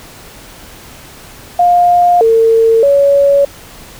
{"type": "tone with pitch steps", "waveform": "sine", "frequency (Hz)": [706, 452.4, 562], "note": ["F5", "A4", "C#5"], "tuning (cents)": [19, 48, 24], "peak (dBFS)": -5, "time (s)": [1.59, 3.45], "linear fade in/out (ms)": 5, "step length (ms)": 620, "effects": ["pink hiss -35 dBFS RMS until 3.99 s"]}